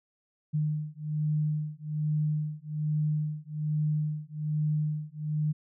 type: beating tone pair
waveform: sine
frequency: 151.4 / 152.6 Hz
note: D#3 / D#3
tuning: -47 / -33 cents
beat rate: 1.2 Hz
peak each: -30 dBFS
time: 0.53-5.53 s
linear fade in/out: 20 ms
effects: none